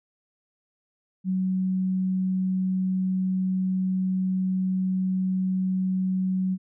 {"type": "tone", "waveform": "sine", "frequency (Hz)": 186.9, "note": "F#3", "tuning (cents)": 18, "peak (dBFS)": -22, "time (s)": [1.24, 6.58], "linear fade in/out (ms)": 50, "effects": []}